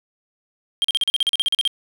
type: tone bursts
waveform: triangle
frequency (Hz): 3200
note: G7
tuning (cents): +35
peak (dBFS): -14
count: 14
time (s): 0.82-1.676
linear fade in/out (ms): 0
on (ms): 24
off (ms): 40
effects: none